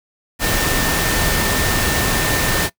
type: tone in noise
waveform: sine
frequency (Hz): 1800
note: A6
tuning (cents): +39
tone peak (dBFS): -25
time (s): 0.39-2.7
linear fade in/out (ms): 50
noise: pink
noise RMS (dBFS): -18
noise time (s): 0.39-2.7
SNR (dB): -10
effects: noise-tail reverb RT60 0.1 s tail -21 dB re dry